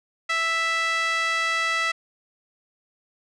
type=tone with band-pass filter; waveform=5% pulse; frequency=659.3 Hz; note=E5; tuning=in tune; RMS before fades=-24 dBFS; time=0.29-1.92 s; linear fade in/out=10 ms; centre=1700 Hz; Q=2.3; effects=none